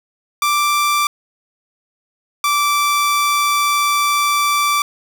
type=tone pair in turn; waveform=sawtooth; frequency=1174.7 / 1165.9 Hz; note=D6 / D6; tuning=0 / -13 cents; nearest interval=unison; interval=13 cents; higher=first; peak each=-10 dBFS; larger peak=neither; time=0.42-1.07 / 2.44-4.82 s; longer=second; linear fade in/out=2 ms; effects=none